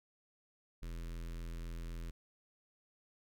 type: tone with notch filter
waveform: square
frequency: 41.91 Hz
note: E1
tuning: 29 cents sharp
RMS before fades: -43 dBFS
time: 0.82-2.11 s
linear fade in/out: 10 ms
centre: 760 Hz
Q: 1.1
effects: none